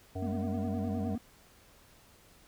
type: harmonic tone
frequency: 93.4 Hz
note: F#2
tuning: 17 cents sharp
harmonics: 1 / 3 / 5 / 7 / 8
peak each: -36 / -41 / -43 / -44 / -45 dBFS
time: 0.15-1.16 s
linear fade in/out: 10 ms
type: tone with vibrato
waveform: triangle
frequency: 220 Hz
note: A3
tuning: in tune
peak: -31 dBFS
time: 0.22-1.18 s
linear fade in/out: 5 ms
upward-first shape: sine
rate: 9.7 Hz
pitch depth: 190 cents each way
effects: pink hiss -60 dBFS RMS until 2.47 s